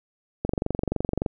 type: click train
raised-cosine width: 2 ms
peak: -11 dBFS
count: 20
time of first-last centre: 0.45-1.262 s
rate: 23.4 Hz
effects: none